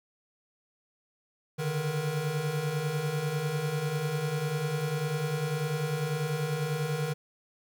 square tone cluster, 141.6 / 151.7 / 476.9 Hz, C#3 / D#3 / A#4, +37 / -44 / +39 cents, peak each -37 / -31 / -36 dBFS, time 1.58-7.14 s, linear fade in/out 20 ms, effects 10-bit

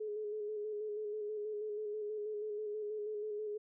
sine tone with vibrato, 422.7 Hz, G#4, 31 cents sharp, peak -37 dBFS, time 0-3.58 s, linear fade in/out 10 ms, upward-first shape square, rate 6.2 Hz, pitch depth 28 cents each way, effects none

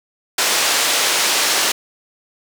white band-pass noise, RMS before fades -17 dBFS, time 0.38-1.72 s, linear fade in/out 5 ms, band 370 to 6800 Hz, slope 12 dB/octave, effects none

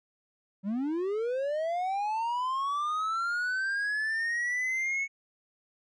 triangle linear sweep, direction up, 185 to 2217 Hz, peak -26 dBFS, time 0.63-5.08 s, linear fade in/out 50 ms, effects resampled to 22050 Hz

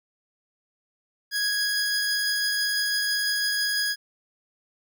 40% pulse tone pair together, 1656 / 4962 Hz, G#6 / D#8, -5 / -6 cents, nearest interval octave + perfect fifth, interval 1899 cents, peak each -25 dBFS, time 1.31-3.96 s, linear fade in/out 50 ms, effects none

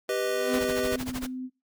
sawtooth tone with exponential growth, 253.9 Hz, B3, 48 cents sharp, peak -24 dBFS, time 0.08-0.59 s, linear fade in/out 5 ms, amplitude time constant 110 ms
square chord, G augmented, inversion none, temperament equal, 392 / 493.9 / 622.3 Hz, G4 / B4 / D#5, 0 / 0 / 0 cents, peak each -31 / -30 / -32 dBFS, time 0.09-0.96 s, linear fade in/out 2 ms
sine tone with pitch glide, 254.6 to 256.2 Hz, C4 to C4, -47 to -36 cents, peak -32 dBFS, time 0.47-1.5 s, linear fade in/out 50 ms, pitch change +11 cents, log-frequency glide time 1.25-1.31 s
pink noise with tremolo, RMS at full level -34 dBFS, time 0.53-1.27 s, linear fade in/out 5 ms, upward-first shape sine, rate 13 Hz, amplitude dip 95%
effects noise-tail reverb RT60 0.3 s tail -22 dB re dry

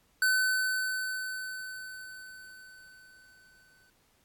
square tone with exponential decay, 1516 Hz, F#6, 42 cents sharp, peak -23 dBFS, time 0.22-3.9 s, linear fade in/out 2 ms, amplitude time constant 800 ms, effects pink hiss -68 dBFS RMS until 4.24 s + AAC 64 kbps

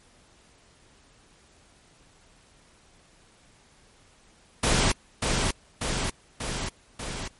pink noise with echo, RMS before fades -22 dBFS, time 4.63-4.92 s, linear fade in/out 5 ms, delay 590 ms, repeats 4, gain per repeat -3 dB, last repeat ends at 7.28 s, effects pink hiss -58 dBFS RMS until 7.39 s + MP3 48 kbps

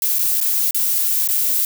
violet noise with dropouts, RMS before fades -18 dBFS, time 0.02-1.65 s, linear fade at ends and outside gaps 1 ms, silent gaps 0.186-0.191 / 0.403-0.412 / 0.709-0.745 / 1.276-1.287 s, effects none

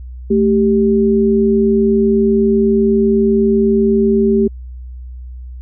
sine tone pair together, 220 / 392 Hz, A3 / G4, 0 / 0 cents, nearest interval minor seventh, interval 1000 cents, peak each -12 dBFS, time 0.3-4.48 s, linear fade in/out 10 ms, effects added 62 Hz sine -27 dBFS peak until 5.61 s

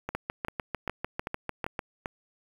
two click trains, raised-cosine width 0.5 ms, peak -17 / -15 dBFS, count 6 / 12, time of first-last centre 0.09-2.059 / 0.15-1.792 s, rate 2.54 / 6.7 Hz, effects 7-bit

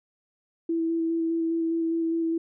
sine tone with vibrato, 329.6 Hz, E4, in tune, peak -23 dBFS, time 0.69-2.38 s, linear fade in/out 5 ms, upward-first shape square, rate 4.9 Hz, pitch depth 11 cents each way, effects none

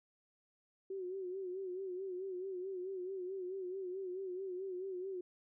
sine tone with vibrato, 373.7 Hz, F#4, 17 cents sharp, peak -39 dBFS, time 0.9-5.21 s, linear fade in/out 5 ms, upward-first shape sine, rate 4.6 Hz, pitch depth 76 cents each way, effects none

